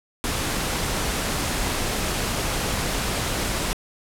pink noise, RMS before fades -25 dBFS, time 0.24-3.73 s, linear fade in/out 0 ms, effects low-pass 12000 Hz 12 dB/octave

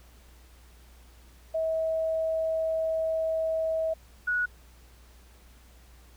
sine tone pair in turn, 644 / 1463.8 Hz, E5 / F#6, -41 / -19 cents, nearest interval octave + major second, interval 1422 cents, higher second, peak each -25 / -24 dBFS, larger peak second, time 1.54-3.94 / 4.27-4.46 s, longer first, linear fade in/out 10 ms, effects added 60 Hz sine -52 dBFS peak until 6.16 s + pink hiss -59 dBFS RMS until 6.16 s

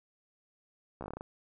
slowing click train, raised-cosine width 1 ms, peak -26 dBFS, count 9, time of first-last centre 1.01-1.209 s, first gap 14 ms, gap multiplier 1.16, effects none

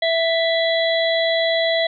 harmonic tone with a mistuned harmonic, 660 Hz, E5, 2 cents sharp, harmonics 1 / 3 / 5 / 6, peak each -18 / -23 / -25 / -26 dBFS, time 0.02-1.87 s, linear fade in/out 5 ms, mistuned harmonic 5, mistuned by +27 cents, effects none

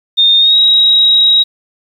sine tone with pitch glide, 3653 to 3817 Hz, A#7 to A#7, -36 to +40 cents, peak -5 dBFS, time 0.17-1.44 s, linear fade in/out 20 ms, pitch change +76 cents, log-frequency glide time 0.38-0.57 s, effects 7-bit

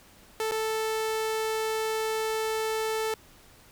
sawtooth tone with dropouts, 440 Hz, A4, in tune, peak -23 dBFS, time 0.4-3.14 s, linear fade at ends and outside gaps 1 ms, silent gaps 0.512-0.519 s, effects pink hiss -55 dBFS RMS until 3.71 s

